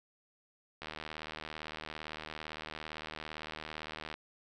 click train, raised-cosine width 0.3 ms, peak -25 dBFS, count 259, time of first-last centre 0.82-4.14 s, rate 77.7 Hz, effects none

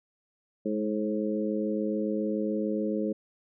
harmonic tone with a mistuned harmonic, 107 Hz, A2, 48 cents flat, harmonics 2 / 3 / 4 / 5, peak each -30 / -32 / -33 / -34 dBFS, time 0.65-3.13 s, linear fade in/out 10 ms, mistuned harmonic 2, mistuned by -28 cents, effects none

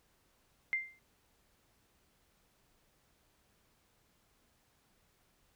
sine tone with exponential decay, 2093 Hz, C7, in tune, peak -27 dBFS, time 0.73-0.99 s, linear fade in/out 0 ms, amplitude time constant 56 ms, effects pink hiss -72 dBFS RMS until 5.55 s

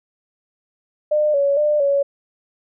sine tone with pitch steps, 603 / 562 / 598 / 561 Hz, D5 / C#5 / D5 / C#5, +46 / +24 / +31 / +21 cents, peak -14 dBFS, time 1.11-2.03 s, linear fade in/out 10 ms, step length 230 ms, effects none

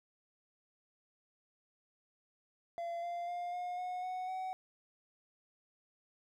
triangle tone with pitch steps, 683 / 693.7 / 704.6 / 715.7 / 727 / 738.4 / 750 Hz, F5 / F5 / F5 / F5 / F#5 / F#5 / F#5, -39 / -12 / +15 / +42 / -31 / -4 / +23 cents, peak -35 dBFS, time 2.78-4.53 s, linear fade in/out 0 ms, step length 250 ms, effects none

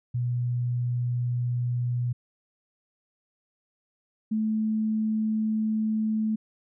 sine tone pair in turn, 122.1 / 217.6 Hz, B2 / A3, -19 / -19 cents, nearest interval minor seventh, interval 1000 cents, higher second, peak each -24 / -23 dBFS, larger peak second, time 0.14-2.13 / 4.31-6.36 s, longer second, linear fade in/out 10 ms, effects none

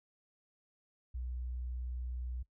sine tone, 61.74 Hz, B1, in tune, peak -37 dBFS, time 1.14-2.43 s, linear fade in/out 10 ms, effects noise-tail reverb RT60 0.1 s tail -18 dB re dry

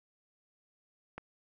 click, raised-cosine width 0.5 ms, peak -26 dBFS, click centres 1.18 s, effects none

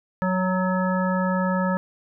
harmonic tone with a mistuned harmonic, 185 Hz, F#3, in tune, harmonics 1 / 3 / 5 / 7 / 9, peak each -22 / -27 / -29 / -30 / -32 dBFS, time 0.22-1.77 s, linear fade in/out 0 ms, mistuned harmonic 9, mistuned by +36 cents, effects none

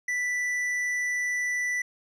triangle tone with tanh clipping, 1975.5 Hz, B6, in tune, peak -27 dBFS, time 0.08-1.82 s, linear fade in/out 5 ms, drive 12 dB, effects none

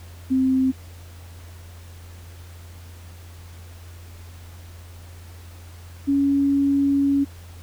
sine tone pair in turn, 261.6 / 279.2 Hz, C4 / C#4, 0 / +13 cents, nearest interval minor second, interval 113 cents, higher second, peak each -16 dBFS, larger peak neither, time 0.3-0.72 / 6.07-7.25 s, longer second, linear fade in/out 20 ms, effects added 86 Hz sine -39 dBFS peak until 7.62 s + pink hiss -49 dBFS RMS until 7.62 s

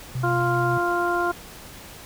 sine tone, 127.6 Hz, C3, 43 cents flat, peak -24 dBFS, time 0.15-0.78 s, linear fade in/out 5 ms
harmonic tone, 349.2 Hz, F4, in tune, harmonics 1 / 2 / 3 / 4, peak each -25 / -26 / -27 / -26 dBFS, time 0.23-1.32 s, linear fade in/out 10 ms
effects pink hiss -42 dBFS RMS until 2.05 s

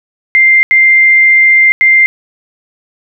sine tone bursts at uneven times, 2095 Hz, C7, 2 cents sharp, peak -3 dBFS, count 3, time 0.35-0.63 / 0.71-1.72 / 1.81-2.06 s, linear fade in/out 0 ms, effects none

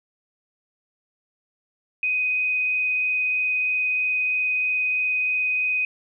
sine tone with frequency modulation, 2503 Hz, D#7, 10 cents sharp, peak -20 dBFS, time 2.03-5.85 s, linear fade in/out 2 ms, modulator 23.1 Hz, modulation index 0.62, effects none

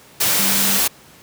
sine tone in noise, 196 Hz, G3, in tune, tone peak -25 dBFS, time 0.38-0.79 s, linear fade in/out 10 ms, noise white, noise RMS -17 dBFS, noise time 0.2-0.88 s, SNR -11 dB, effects pink hiss -46 dBFS RMS until 1.22 s + high-pass 100 Hz 12 dB/octave

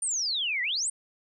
sine exponential two-way sweep, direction down then up, 9300 to 1894 to 9300 Hz, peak -26 dBFS, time 0.02-0.9 s, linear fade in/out 5 ms, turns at 0.62 s, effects none

